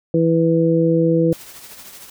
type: harmonic tone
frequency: 164.81 Hz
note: E3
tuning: in tune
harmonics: 1 / 2 / 3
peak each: -17 / -17 / -17 dBFS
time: 0.14-1.33 s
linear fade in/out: 2 ms
type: noise with tremolo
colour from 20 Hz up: white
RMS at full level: -37 dBFS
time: 1.32-2.1 s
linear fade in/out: 5 ms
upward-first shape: triangle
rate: 13 Hz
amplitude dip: 50%
effects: none